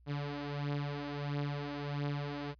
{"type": "beating tone pair", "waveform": "sawtooth", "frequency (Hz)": [143.7, 145.2], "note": ["D3", "D3"], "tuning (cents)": [-37, -19], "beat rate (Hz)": 1.5, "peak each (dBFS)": [-33, -36], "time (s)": [0.06, 2.55], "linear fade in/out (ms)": 50, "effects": ["added 60 Hz sine -59 dBFS peak until 2.59 s", "resampled to 11025 Hz"]}